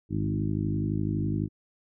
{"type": "harmonic tone with a mistuned harmonic", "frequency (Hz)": 51.91, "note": "G#1", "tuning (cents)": 0, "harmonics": [1, 2, 3, 4, 5, 6, 7], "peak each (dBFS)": [-39, -30, -31, -33, -36, -33, -41], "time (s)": [0.09, 1.49], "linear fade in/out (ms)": 50, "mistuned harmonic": 2, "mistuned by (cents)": -37, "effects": []}